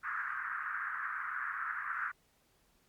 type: band-pass noise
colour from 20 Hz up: white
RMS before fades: -38 dBFS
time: 0.03-2.12 s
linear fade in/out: 20 ms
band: 1200 to 1700 Hz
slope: 48 dB/octave
effects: pink hiss -71 dBFS RMS until 2.88 s + Opus 48 kbps